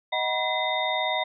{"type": "tone cluster", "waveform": "sine", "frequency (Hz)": [627, 745, 968, 2036, 3667], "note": ["D#5", "F#5", "B5", "C7", "A#7"], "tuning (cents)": [13, 12, -35, -48, -29], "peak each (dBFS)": -30, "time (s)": [0.12, 1.24], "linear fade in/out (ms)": 10, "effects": []}